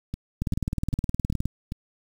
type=two click trains; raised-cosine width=5 ms; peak=-13 / -18 dBFS; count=21 / 5; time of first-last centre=0.42-1.456 / 0.14-1.721 s; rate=19.3 / 2.53 Hz; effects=7-bit